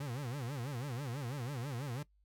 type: tone with vibrato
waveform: 40% pulse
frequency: 130.81 Hz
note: C3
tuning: in tune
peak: -37 dBFS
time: 0-2.03 s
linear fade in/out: 5 ms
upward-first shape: sine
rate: 6.1 Hz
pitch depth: 220 cents each way
effects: noise-tail reverb RT60 0.1 s tail -19 dB re dry + added 50 Hz sine -67 dBFS peak until 2.24 s